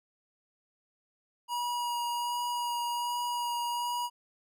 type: tone with vibrato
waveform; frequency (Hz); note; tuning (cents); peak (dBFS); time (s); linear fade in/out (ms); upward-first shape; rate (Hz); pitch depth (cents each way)
square; 960; B5; -49; -31; 1.48-4.1; 50; sine; 1.3; 11
effects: none